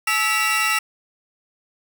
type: tone cluster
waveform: 40% pulse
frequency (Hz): 856 / 1308 / 1957 / 2290 / 2752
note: A5 / E6 / B6 / D7 / F7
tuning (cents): -48 / -14 / -16 / -44 / -26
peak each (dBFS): -30 / -22 / -23 / -28 / -21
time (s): 0.07-0.79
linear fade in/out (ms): 5
effects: none